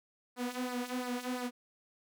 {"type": "tone with flanger", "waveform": "sawtooth", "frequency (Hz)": 248.5, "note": "B3", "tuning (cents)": 11, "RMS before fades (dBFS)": -37, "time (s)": [0.36, 1.51], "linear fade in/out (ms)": 50, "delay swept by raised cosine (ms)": [0.3, 4], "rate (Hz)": 2.9, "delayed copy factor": -0.7, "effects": []}